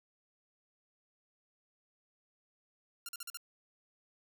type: tone bursts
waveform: 5% pulse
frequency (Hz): 1391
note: F6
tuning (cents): -7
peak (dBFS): -29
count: 5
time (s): 3.06-3.372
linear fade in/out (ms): 2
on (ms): 28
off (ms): 43
effects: none